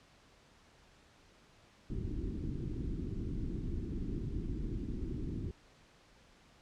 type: low-pass noise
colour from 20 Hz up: pink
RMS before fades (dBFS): -38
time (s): 1.9-5.51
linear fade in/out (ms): 2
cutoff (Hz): 370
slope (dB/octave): 48
effects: pink hiss -63 dBFS RMS until 6.61 s + low-pass 6000 Hz 12 dB/octave